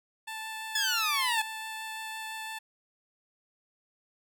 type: tone with vibrato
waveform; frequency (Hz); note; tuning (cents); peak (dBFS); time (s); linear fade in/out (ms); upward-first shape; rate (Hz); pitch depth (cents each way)
15% pulse; 880; A5; 0; -30; 0.27-2.59; 10; triangle; 5.9; 8
type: exponential sweep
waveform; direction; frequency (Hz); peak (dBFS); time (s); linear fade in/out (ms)
15% pulse; down; 1745 to 850; -20; 0.75-1.42; 5
effects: none